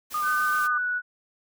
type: noise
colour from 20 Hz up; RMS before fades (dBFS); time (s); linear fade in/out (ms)
white; -39; 0.1-0.68; 20
type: tone with vibrato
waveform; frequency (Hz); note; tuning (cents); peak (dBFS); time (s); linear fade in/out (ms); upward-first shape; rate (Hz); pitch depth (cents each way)
sine; 1214; D#6; -43; -24; 0.14-0.78; 5; square; 7.6; 15
type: tone with pitch glide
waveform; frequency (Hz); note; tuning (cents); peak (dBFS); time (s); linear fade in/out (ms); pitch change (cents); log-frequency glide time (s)
sine; 1514 to 1472.6; F#6 to F#6; +39 to -9; -24; 0.22-1.02; 50; -48; 0.56-0.87
effects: none